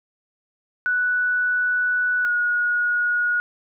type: tone pair in turn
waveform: sine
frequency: 1480 / 1448.7 Hz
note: F#6 / F#6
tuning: 0 / -37 cents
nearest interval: unison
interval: 37 cents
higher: first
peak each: -18 dBFS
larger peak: neither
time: 0.86-2.25 / 2.25-3.4 s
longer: first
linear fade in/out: 0 ms
effects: none

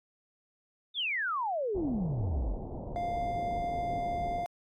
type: exponential sweep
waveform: sine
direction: down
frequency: 3669 to 39.3 Hz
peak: -29 dBFS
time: 0.94-2.58 s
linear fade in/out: 50 ms
type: low-pass noise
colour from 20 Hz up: pink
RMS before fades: -39 dBFS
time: 1.74-4.45 s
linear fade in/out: 20 ms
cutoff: 830 Hz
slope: 48 dB/octave
type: tone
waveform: triangle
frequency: 698.5 Hz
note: F5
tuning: in tune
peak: -29 dBFS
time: 2.96-4.46 s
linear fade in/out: 0 ms
effects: AAC 64 kbps

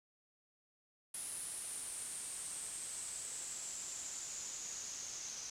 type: noise with low-pass filter sweep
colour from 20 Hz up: white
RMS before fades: -45 dBFS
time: 1.14-5.5 s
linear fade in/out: 5 ms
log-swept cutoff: 10000 to 6200 Hz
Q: 8.2
effects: none

